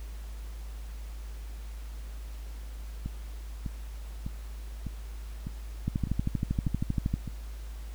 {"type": "two click trains", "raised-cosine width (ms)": 5, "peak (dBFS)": [-22, -15], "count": [8, 17], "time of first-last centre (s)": [[3.06, 7.277], [5.88, 7.14]], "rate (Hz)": [1.66, 12.7], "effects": ["added 53 Hz sine -37 dBFS peak until 7.94 s", "pink hiss -54 dBFS RMS until 7.94 s"]}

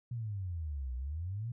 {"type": "exponential two-way sweep", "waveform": "sine", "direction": "down then up", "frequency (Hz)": [123.4, 60.7, 123.4], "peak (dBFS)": -35, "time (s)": [0.11, 1.52], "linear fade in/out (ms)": 5, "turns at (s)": 0.95, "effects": []}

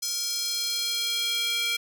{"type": "tone with high-pass filter sweep", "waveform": "square", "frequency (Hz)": 466.2, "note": "A#4", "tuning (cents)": 0, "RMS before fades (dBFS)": -28, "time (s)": [0.02, 1.77], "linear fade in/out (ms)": 10, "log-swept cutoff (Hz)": [5400, 2700], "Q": 2.7, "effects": []}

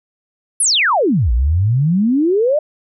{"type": "exponential two-way sweep", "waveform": "sine", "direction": "down then up", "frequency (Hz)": [11260, 54.7, 627], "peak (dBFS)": -11, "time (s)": [0.6, 2.59], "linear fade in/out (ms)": 5, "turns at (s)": 1.32, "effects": []}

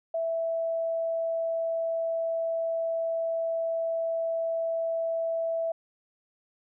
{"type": "tone", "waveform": "sine", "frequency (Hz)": 659.3, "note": "E5", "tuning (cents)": 0, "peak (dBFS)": -26, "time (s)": [0.14, 5.72], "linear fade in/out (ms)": 5, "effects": []}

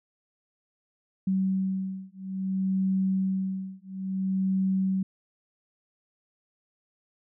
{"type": "beating tone pair", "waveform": "sine", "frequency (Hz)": [190, 190.59], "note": ["F#3", "G3"], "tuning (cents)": [46, -48], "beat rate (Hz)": 0.59, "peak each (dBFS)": -28, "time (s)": [1.27, 5.03], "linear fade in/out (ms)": 5, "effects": []}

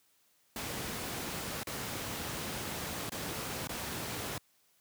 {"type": "noise with dropouts", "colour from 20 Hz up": "pink", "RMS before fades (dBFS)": -38, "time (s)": [0.56, 4.38], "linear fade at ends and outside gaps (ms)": 2, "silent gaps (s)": [[1.633, 1.67], [3.095, 3.119], [3.673, 3.692]], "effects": ["white hiss -70 dBFS RMS until 4.8 s", "high-pass 80 Hz 12 dB/octave"]}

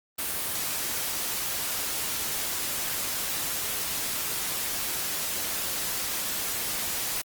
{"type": "noise", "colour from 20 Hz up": "white", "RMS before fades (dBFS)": -30, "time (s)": [0.18, 7.22], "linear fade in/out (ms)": 10, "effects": ["Opus 32 kbps"]}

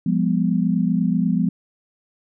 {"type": "chord", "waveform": "sine", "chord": "F diminished", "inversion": "none", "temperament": "equal with one note detuned", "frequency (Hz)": [174.61, 202.8, 246.9], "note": ["F3", "Ab3", "Cb4"], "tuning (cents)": [0, -41, 0], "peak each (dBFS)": [-20, -21, -22], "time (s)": [0.06, 1.49], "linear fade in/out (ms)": 5, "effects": []}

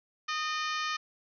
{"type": "harmonic tone with a mistuned harmonic", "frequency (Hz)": 609, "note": "D#5", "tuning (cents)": -37, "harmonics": [2, 3, 4, 5, 6, 7, 8, 9, 10], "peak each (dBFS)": [-33, -37, -39, -41, -43, -44, -45, -46, -47], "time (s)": [0.28, 0.97], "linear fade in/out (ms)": 10, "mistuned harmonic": 2, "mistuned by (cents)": 32, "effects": []}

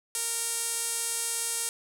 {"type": "tone with band-pass filter", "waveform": "sawtooth", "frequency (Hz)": 463, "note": "A#4", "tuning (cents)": -12, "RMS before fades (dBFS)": -31, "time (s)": [0.15, 1.69], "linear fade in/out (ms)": 0, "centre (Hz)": 9100, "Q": 2.4, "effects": []}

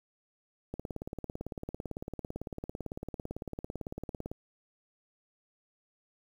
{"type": "click train", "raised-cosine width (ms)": 2, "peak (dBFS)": -24, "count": 65, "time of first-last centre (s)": [0.74, 4.315], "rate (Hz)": 17.9, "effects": ["9-bit"]}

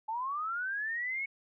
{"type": "linear sweep", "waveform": "sine", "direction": "up", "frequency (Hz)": [855, 2217], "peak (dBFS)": -32, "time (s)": [0.08, 1.26], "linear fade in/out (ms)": 10, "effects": []}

